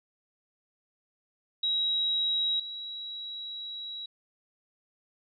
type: tone pair in turn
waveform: sine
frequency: 3845 / 3878 Hz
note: B7 / B7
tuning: -47 / -32 cents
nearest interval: unison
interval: 15 cents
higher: second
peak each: -25 / -36 dBFS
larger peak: first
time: 1.63-2.6 / 2.6-4.06 s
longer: second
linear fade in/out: 5 ms
effects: none